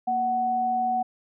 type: tone pair together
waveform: sine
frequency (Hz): 234.1 / 744.4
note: A#3 / F#5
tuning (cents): +8 / +10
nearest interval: octave + minor sixth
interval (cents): 2002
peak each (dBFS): -34 / -22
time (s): 0.07-1.03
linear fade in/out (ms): 10
effects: none